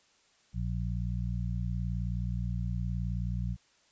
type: harmonic tone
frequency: 59.1 Hz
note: A#1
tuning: 24 cents sharp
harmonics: 1 / 2 / 3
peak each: -33 / -34 / -37 dBFS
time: 0.53-3.57 s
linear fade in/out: 50 ms
effects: white hiss -66 dBFS RMS until 3.91 s + resampled to 16000 Hz